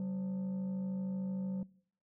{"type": "tone with frequency modulation", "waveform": "sine", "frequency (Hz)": 189.6, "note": "F#3", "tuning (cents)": 43, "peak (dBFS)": -32, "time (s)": [0, 1.63], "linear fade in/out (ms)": 2, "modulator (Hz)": 326, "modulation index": 0.3, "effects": ["noise-tail reverb RT60 0.6 s tail -23 dB re dry", "tanh soft clip ceiling -33 dBFS"]}